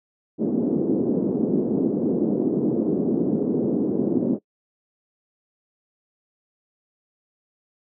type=band-pass noise; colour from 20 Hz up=pink; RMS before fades=-22 dBFS; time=0.38-4.39 s; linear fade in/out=50 ms; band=210 to 390 Hz; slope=24 dB/octave; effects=noise-tail reverb RT60 0.1 s tail -22 dB re dry